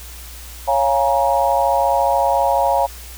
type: chord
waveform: sine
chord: Bb minor seventh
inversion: first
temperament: equal with one note detuned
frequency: 554.4 / 698.5 / 830.6 / 944.8 Hz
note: Db5 / F5 / Ab5 / Bb5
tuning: 0 / 0 / 0 / +23 cents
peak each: -19 dBFS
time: 0.67-2.87 s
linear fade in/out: 20 ms
effects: added 60 Hz sine -35 dBFS peak until 3.17 s + white hiss -38 dBFS RMS until 3.17 s